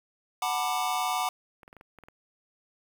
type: chord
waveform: square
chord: B minor seventh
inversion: second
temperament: just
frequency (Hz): 740.8 / 889 / 987.8 / 1185.3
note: F#5 / A5 / B5 / D6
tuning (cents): +2 / +18 / 0 / +16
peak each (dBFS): -31 / -35 / -34 / -33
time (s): 0.42-1.29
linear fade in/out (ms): 2
type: clicks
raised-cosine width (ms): 0.5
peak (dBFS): -34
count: 8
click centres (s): 1.632 / 1.679 / 1.729 / 1.767 / 1.811 / 1.987 / 2.037 / 2.085
effects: 9-bit

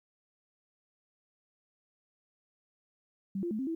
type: tone with pitch steps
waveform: sine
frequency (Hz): 194.4 / 345.4 / 215.4 / 265.5 / 327.8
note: G3 / F4 / A3 / C4 / E4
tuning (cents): -14 / -19 / -37 / +25 / -10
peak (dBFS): -31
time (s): 3.35-3.75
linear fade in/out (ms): 5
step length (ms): 80
effects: 12-bit

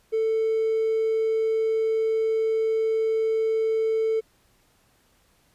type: tone with hard clipping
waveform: triangle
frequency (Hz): 443.6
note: A4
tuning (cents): +14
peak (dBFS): -21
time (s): 0.12-4.21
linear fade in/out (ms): 20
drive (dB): 4
effects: pink hiss -63 dBFS RMS until 5.54 s + resampled to 32000 Hz

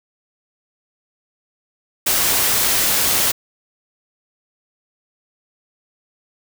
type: noise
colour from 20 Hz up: white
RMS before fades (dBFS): -17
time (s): 2.06-3.32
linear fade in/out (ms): 10
effects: none

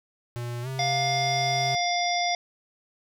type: tone with pitch glide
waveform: square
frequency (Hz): 120 to 132.38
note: B2 to C3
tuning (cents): -49 to +21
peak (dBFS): -31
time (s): 0.36-1.75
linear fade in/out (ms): 0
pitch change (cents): +170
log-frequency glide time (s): 0.62-0.68
type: harmonic tone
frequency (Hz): 703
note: F5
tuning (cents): +11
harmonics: 1 / 3 / 5 / 7 / 8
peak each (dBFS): -25 / -30 / -32 / -33 / -34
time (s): 0.79-2.35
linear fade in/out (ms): 2
effects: none

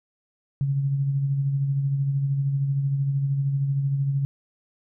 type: tone with tremolo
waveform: sine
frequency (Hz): 138.59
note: C#3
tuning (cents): 0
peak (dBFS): -19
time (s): 0.61-4.25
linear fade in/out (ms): 0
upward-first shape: sine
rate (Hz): 13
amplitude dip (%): 40
effects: none

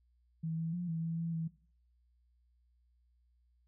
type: tone with pitch steps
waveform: sine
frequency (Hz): 161.7 / 163.6 / 176.3 / 163.2 / 164.8 / 166.5 / 162.8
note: E3 / E3 / F3 / E3 / E3 / E3 / E3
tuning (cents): -33 / -13 / +17 / -17 / 0 / +18 / -21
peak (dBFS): -34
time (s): 0.43-1.48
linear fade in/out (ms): 10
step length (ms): 150
effects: noise-tail reverb RT60 0.5 s tail -18 dB re dry + added 60 Hz sine -68 dBFS peak until 3.67 s

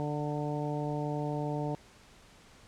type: harmonic tone with a mistuned harmonic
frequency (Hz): 147.9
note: D3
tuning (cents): +13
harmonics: 1 / 2 / 3 / 4 / 5 / 6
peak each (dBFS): -34 / -37 / -39 / -40 / -41 / -42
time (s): 0-1.75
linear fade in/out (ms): 0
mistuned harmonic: 6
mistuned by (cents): +22
effects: pink hiss -57 dBFS RMS until 2.67 s + low-pass 8000 Hz 12 dB/octave

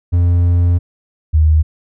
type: tone pair in turn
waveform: triangle / sine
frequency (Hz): 87.31 / 77.78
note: F2 / D#2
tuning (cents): 0 / 0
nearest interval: major second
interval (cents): 200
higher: first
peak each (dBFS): -7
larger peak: neither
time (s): 0.12-0.79 / 1.33-1.63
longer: first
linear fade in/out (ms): 20
effects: none

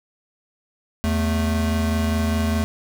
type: tone pair together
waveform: square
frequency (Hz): 81.63 / 220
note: E2 / A3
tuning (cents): -16 / 0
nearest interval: octave + perfect fourth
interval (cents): 1716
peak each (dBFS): -22 / -23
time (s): 1.04-2.64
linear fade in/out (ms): 0
effects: none

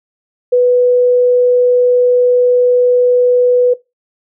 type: tone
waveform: sine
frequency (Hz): 493.9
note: B4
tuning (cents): 0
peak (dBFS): -6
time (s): 0.52-3.74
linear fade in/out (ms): 10
effects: noise-tail reverb RT60 0.2 s tail -18 dB re dry

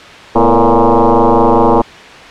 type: tone with frequency modulation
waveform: sine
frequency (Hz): 244.5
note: B3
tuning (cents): -17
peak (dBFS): -5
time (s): 0.35-1.82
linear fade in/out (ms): 10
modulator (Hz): 116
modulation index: 6.9
effects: white hiss -32 dBFS RMS until 2.3 s + low-pass 3000 Hz 12 dB/octave

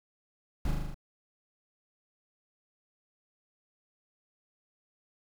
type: noise with echo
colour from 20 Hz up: brown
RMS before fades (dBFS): -29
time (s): 0.65-0.71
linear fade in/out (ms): 2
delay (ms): 39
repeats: 6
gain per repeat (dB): -2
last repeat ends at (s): 0.944
effects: none

